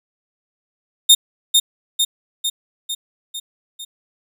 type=tone with echo; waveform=sawtooth; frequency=3662 Hz; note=A#7; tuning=32 cents flat; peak=-3 dBFS; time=1.09-1.15 s; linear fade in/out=10 ms; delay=450 ms; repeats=6; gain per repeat=-4 dB; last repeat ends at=3.85 s; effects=none

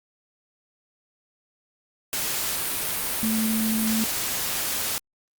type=tone in noise; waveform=sine; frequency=221.2 Hz; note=A3; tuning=9 cents sharp; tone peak=-22 dBFS; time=3.23-4.04 s; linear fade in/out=0 ms; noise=white; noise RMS=-27 dBFS; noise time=2.13-4.98 s; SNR=+2 dB; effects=Opus 48 kbps

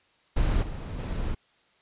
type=noise with level steps; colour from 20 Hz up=brown; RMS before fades=-24 / -34 / -30 dBFS; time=0.36-1.35 s; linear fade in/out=10 ms; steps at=0.62 / 0.98 s; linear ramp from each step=10 ms; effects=white hiss -64 dBFS RMS until 1.81 s + resampled to 8000 Hz

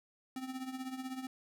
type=tone with tremolo; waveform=square; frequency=260 Hz; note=C4; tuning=11 cents flat; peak=-37 dBFS; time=0.36-1.27 s; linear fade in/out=2 ms; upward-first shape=triangle; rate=16 Hz; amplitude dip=75%; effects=none

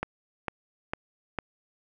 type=click train; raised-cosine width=0.5 ms; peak=-14 dBFS; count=4; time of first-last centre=0.03-1.387 s; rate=2.21 Hz; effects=none

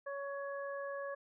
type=harmonic tone; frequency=559 Hz; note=C#5; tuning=14 cents sharp; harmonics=1 / 2 / 3; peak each=-40 / -46 / -47 dBFS; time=0.06-1.15 s; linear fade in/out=10 ms; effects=none

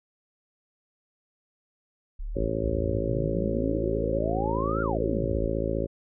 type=exponential two-way sweep; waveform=sine; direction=up then down; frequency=32.7 to 1426 to 32.7 Hz; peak=-30 dBFS; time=2.19-5.49 s; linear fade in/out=10 ms; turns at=4.82 s
type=harmonic tone; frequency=55 Hz; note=A1; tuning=in tune; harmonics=1 / 2 / 3 / 4 / 5 / 6 / 7 / 8 / 9 / 10; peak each=-32 / -34 / -36 / -37 / -35 / -35 / -33 / -36 / -37 / -32 dBFS; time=2.35-5.87 s; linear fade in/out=20 ms
effects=none

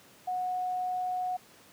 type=tone; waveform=sine; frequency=732 Hz; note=F#5; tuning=19 cents flat; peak=-29 dBFS; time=0.27-1.37 s; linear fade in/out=10 ms; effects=pink hiss -56 dBFS RMS until 1.72 s + high-pass 150 Hz 12 dB/octave

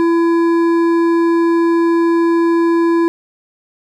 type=tone with hard clipping; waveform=triangle; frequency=335.8 Hz; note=E4; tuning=32 cents sharp; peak=-12 dBFS; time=0-3.08 s; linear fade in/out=0 ms; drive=13 dB; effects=none

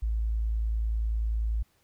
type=tone; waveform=sine; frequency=55.1 Hz; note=A1; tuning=3 cents sharp; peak=-25 dBFS; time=0.02-1.63 s; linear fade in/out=10 ms; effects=pink hiss -68 dBFS RMS until 1.83 s

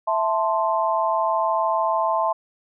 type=chord; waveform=sine; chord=A minor; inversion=second; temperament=equal; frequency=659.3 / 880 / 1046.5 Hz; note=E5 / A5 / C6; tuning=0 / 0 / 0 cents; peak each=-23 dBFS; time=0.07-2.33 s; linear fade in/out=10 ms; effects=none

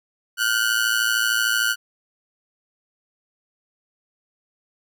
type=ring-modulated tone; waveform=sawtooth; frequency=1480 Hz; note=F#6; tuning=in tune; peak=-12 dBFS; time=0.37-1.76 s; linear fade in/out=50 ms; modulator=56.6 Hz; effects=none

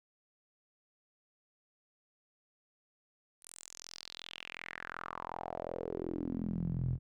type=tone with band-pass filter sweep; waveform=sawtooth; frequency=42.74 Hz; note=F1; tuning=37 cents flat; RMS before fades=-40 dBFS; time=3.41-6.99 s; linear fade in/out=50 ms; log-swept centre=10000 to 110 Hz; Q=4.3; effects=none

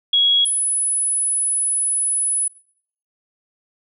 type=tone pair in turn; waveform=sine; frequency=3322 / 10120 Hz; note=G#7 / D#9; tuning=0 / +28 cents; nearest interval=octave + perfect fifth; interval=1928 cents; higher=second; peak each=-12 / -17 dBFS; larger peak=first; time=0.13-0.45 / 0.45-2.48 s; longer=second; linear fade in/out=5 ms; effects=noise-tail reverb RT60 0.6 s tail -19 dB re dry

